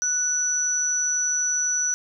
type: tone pair together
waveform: sine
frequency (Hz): 1480 / 5926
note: F#6 / F#8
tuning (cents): 0 / +2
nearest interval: 2 octaves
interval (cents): 2402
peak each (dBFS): -31 / -21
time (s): 0.02-1.94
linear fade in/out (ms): 0
effects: none